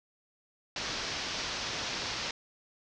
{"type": "low-pass noise", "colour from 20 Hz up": "white", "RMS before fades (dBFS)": -36, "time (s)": [0.76, 2.31], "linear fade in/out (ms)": 2, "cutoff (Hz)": 5900, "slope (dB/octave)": 48, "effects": []}